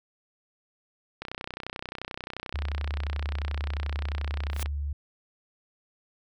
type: click train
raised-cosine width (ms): 0.3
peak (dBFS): -19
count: 109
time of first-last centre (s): 1.22-4.659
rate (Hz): 31.4
type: tone with pitch glide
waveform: sine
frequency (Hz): 72.8 to 71.96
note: D2 to D2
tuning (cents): -15 to -35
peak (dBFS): -28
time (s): 2.54-4.93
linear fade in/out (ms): 5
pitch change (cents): -20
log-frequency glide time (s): 4.18-4.59
type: noise with exponential growth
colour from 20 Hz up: white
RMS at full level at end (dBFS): -33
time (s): 4.5-4.63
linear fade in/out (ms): 2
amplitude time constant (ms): 28
effects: none